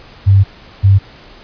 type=tone pair in turn; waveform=sine; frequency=98 / 98 Hz; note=G2 / G2; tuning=0 / 0 cents; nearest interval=unison; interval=0 cents; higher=neither; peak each=-4 / -4 dBFS; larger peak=neither; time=0.26-0.44 / 0.83-0.99 s; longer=first; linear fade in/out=20 ms; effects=pink hiss -39 dBFS RMS until 1.43 s + resampled to 11025 Hz